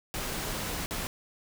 pink noise with dropouts, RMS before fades -34 dBFS, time 0.14-1.07 s, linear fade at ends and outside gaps 0 ms, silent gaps 0.86-0.909 s, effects none

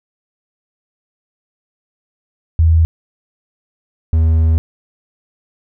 sine / triangle tone pair in turn, 81.4 / 80.51 Hz, E2 / E2, -21 / -40 cents, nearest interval unison, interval 19 cents, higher first, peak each -7 dBFS, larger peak neither, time 2.59-2.85 / 4.13-4.58 s, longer second, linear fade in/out 0 ms, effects none

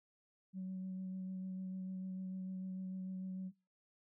sine tone with vibrato, 187.2 Hz, F#3, 20 cents sharp, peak -39 dBFS, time 0.53-3.52 s, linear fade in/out 50 ms, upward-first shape sine, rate 6.7 Hz, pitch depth 13 cents each way, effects noise-tail reverb RT60 0.3 s tail -25 dB re dry + tanh soft clip ceiling -37 dBFS

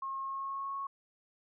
sine tone with pitch glide, 1079 to 1101 Hz, C#6 to C#6, -47 to -12 cents, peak -35 dBFS, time 0.02-0.87 s, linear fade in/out 5 ms, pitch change +35 cents, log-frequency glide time 0.21-0.74 s, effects none

